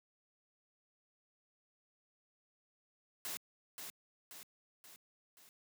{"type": "noise with echo", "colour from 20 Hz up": "white", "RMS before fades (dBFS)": -42, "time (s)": [3.25, 3.37], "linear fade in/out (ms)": 0, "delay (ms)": 530, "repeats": 4, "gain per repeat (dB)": -5, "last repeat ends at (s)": 5.49, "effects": ["high-pass 150 Hz 12 dB/octave"]}